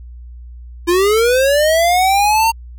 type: linear sweep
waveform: square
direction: up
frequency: 336.9 to 922 Hz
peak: -11 dBFS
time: 0.87-2.52 s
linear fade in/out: 20 ms
effects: added 60 Hz sine -31 dBFS peak until 2.78 s